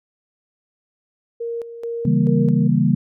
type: tone with tremolo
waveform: sine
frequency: 466.2 Hz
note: A#4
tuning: in tune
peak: -23 dBFS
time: 1.4-2.68 s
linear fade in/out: 10 ms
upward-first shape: square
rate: 2.3 Hz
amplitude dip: 65%
type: chord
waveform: sine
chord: C# diminished seventh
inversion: none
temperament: equal with one note detuned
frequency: 138.59 / 163.3 / 196 / 233.1 Hz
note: C#3 / E3 / G3 / Bb3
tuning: 0 / -16 / 0 / 0 cents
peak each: -19 dBFS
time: 2.05-2.95 s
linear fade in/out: 5 ms
effects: none